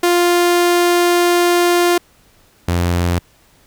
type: tone pair in turn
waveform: sawtooth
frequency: 350 / 87.2 Hz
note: F4 / F2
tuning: +4 / -2 cents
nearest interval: 2 octaves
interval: 2406 cents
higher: first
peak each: -7 / -10 dBFS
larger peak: first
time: 0.03-1.98 / 2.68-3.19 s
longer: first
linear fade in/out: 5 ms
effects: pink hiss -52 dBFS RMS until 3.66 s